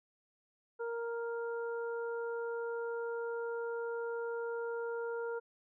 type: harmonic tone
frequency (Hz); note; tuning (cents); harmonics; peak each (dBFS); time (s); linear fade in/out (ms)
466.4; A#4; +1; 1 / 2 / 3; -36 / -46 / -45; 0.79-5.4; 20
effects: none